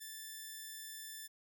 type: tone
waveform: 5% pulse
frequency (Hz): 1760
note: A6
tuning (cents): 0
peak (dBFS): -35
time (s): 0-1.28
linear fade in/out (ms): 20
effects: none